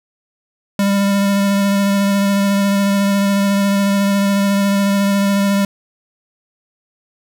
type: tone with vibrato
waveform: square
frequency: 199.1 Hz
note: G3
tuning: 27 cents sharp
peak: -13 dBFS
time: 0.79-5.65 s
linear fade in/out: 2 ms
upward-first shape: sine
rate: 14 Hz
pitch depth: 15 cents each way
effects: none